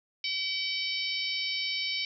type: harmonic tone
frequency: 763 Hz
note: G5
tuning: 47 cents flat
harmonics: 3 / 4 / 5 / 6 / 7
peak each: -34 / -36 / -37 / -36 / -36 dBFS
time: 0.24-2.05 s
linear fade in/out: 2 ms
effects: none